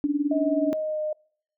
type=tone with tremolo; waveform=sine; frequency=290.2 Hz; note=D4; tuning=21 cents flat; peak=-18 dBFS; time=0.04-0.73 s; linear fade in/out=0 ms; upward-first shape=sine; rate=19 Hz; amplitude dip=80%
type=tone with pitch glide; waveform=sine; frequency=635 to 612.7 Hz; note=D#5 to D#5; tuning=+35 to -27 cents; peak=-25 dBFS; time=0.31-1.13 s; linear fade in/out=5 ms; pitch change=-62 cents; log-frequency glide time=0.56-1.01 s
effects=noise-tail reverb RT60 0.6 s tail -26 dB re dry